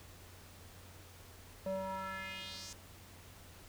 square tone with band-pass filter sweep, 190.6 Hz, G3, 48 cents flat, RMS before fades -42 dBFS, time 1.66-2.73 s, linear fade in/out 2 ms, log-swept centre 500 to 6700 Hz, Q 2.8, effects added 90 Hz sine -57 dBFS peak until 3.68 s + pink hiss -57 dBFS RMS until 3.68 s

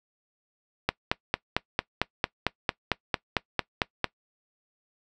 click train, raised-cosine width 0.3 ms, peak -6 dBFS, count 15, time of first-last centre 0.89-4.043 s, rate 4.44 Hz, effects noise-tail reverb RT60 0.1 s tail -21 dB re dry

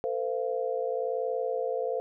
sine tone cluster, 451.9 / 513 / 690 Hz, A4 / C5 / F5, +46 / -34 / -21 cents, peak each -32 / -30 / -35 dBFS, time 0.04-2 s, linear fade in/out 0 ms, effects none

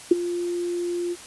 sine tone with ADSR envelope, 349.2 Hz, F4, in tune, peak -8 dBFS, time 0.11-1.16 s, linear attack 6 ms, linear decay 19 ms, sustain -16 dB, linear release 39 ms, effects white hiss -42 dBFS RMS until 1.26 s + resampled to 24000 Hz

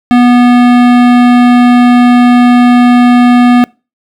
sine tone with hard clipping, 244.4 Hz, B3, 18 cents flat, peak -4 dBFS, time 0.11-3.64 s, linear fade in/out 0 ms, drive 18 dB, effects noise-tail reverb RT60 0.3 s tail -26 dB re dry

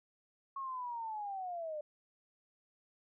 sine linear sweep, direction down, 1100 to 589 Hz, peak -38 dBFS, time 0.56-1.81 s, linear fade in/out 5 ms, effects none

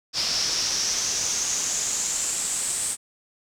brown noise with band-pass filter sweep, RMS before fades -26 dBFS, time 0.13-2.97 s, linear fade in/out 50 ms, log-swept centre 5100 to 8400 Hz, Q 6.1, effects none

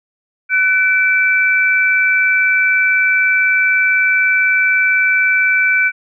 sine tone pair together, 1500 / 2322 Hz, F#6 / D7, +23 / -20 cents, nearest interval minor sixth, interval 757 cents, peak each -13 dBFS, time 0.49-5.92 s, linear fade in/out 50 ms, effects none

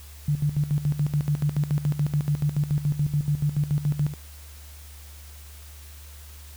sine tone with tremolo, 146.83 Hz, D3, in tune, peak -19 dBFS, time 0.28-4.14 s, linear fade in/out 5 ms, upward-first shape square, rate 7 Hz, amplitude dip 75%, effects added 73 Hz sine -42 dBFS peak until 6.56 s + white hiss -49 dBFS RMS until 6.56 s

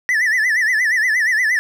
triangle tone with vibrato, 1864.7 Hz, A#6, in tune, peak -12 dBFS, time 0.09-1.59 s, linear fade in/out 0 ms, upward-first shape sine, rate 8.5 Hz, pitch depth 150 cents each way, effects none

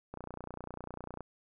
click train, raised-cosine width 1 ms, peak -28 dBFS, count 33, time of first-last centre 0.14-1.207 s, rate 30 Hz, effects none

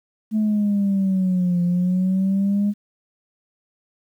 sine exponential two-way sweep, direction down then up, 218.3 to 174.4 to 206.9 Hz, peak -15 dBFS, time 0.31-2.74 s, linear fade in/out 50 ms, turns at 1.62 s, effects tanh soft clip ceiling -14 dBFS + 9-bit

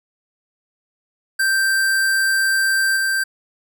square tone with level steps, 1568 Hz, G6, in tune, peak -16 / -18 dBFS, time 1.39-3.24 s, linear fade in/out 10 ms, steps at 2.96 s, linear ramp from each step 10 ms, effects none

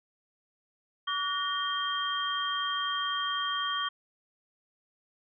sine tone cluster, 1141 / 1458 / 1850 / 3186 Hz, C#6 / F#6 / A#6 / G7, +50 / -26 / -14 / +27 cents, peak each -32 / -37 / -39 / -32 dBFS, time 1.07-3.89 s, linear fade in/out 10 ms, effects none

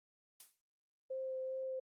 blue noise with exponential decay, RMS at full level -48 dBFS, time 0.4-0.61 s, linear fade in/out 2 ms, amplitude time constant 44 ms
sine tone with vibrato, 523.3 Hz, C5, in tune, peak -38 dBFS, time 1.1-1.8 s, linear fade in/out 10 ms, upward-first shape sine, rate 2.5 Hz, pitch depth 10 cents each way
effects low-pass 12000 Hz 12 dB/octave + Opus 32 kbps

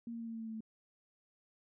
sine tone with pitch steps, 233.1 / 231.2 / 229.4 / 227.5 / 225.7 / 223.9 / 222.1 / 220.3 Hz, A#3 / A#3 / A#3 / A#3 / A3 / A3 / A3 / A3, 0 / -14 / -28 / -42 / +44 / +30 / +16 / +2 cents, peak -40 dBFS, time 0.07-0.606 s, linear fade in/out 2 ms, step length 67 ms, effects none

